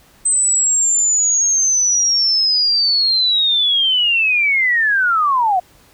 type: linear sweep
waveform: sine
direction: down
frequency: 8210 to 700 Hz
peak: -12 dBFS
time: 0.25-5.6 s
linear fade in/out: 10 ms
effects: pink hiss -50 dBFS RMS until 5.93 s